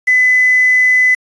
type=tone with quantisation; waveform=sine; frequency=2009 Hz; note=B6; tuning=29 cents sharp; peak=-7 dBFS; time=0.07-1.15 s; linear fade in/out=10 ms; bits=5; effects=resampled to 22050 Hz